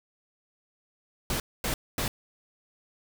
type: noise bursts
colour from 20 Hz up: pink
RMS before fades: -29 dBFS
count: 3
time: 1.3-2.08 s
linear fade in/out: 2 ms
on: 100 ms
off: 240 ms
effects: none